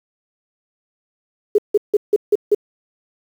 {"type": "tone bursts", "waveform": "sine", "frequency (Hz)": 415.3, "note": "G#4", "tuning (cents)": 0, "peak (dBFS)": -9, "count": 6, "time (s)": [1.55, 2.548], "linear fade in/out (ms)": 5, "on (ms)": 33, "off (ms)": 160, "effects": ["7-bit"]}